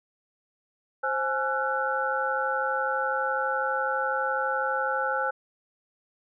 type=tone cluster; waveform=sine; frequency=527 / 841 / 1352 / 1484 Hz; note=C5 / G#5 / E6 / F#6; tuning=+12 / +22 / +43 / +5 cents; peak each=-30 dBFS; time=1.03-5.31 s; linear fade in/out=10 ms; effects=none